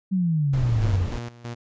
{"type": "exponential sweep", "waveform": "sine", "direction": "down", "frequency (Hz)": [194.5, 86.1], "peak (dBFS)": -19, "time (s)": [0.11, 1.07], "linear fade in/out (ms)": 20}
{"type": "noise", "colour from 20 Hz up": "brown", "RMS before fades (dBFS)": -29, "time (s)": [0.53, 1.19], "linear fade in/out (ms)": 5}
{"type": "tone with tremolo", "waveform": "sawtooth", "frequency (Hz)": 118.9, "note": "A#2", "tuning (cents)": 35, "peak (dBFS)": -27, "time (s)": [0.8, 1.55], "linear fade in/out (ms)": 20, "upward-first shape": "square", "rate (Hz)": 3.1, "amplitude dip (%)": 80}
{"effects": ["resampled to 16000 Hz"]}